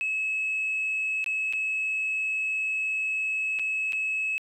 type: tone with dropouts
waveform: sine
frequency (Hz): 2583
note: E7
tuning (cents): -36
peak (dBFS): -24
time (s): 0.01-4.38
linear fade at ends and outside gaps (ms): 0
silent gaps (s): 1.242-1.262 / 1.526-1.534 / 3.589-3.595 / 3.923-3.931
effects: tanh soft clip ceiling -22 dBFS + 11-bit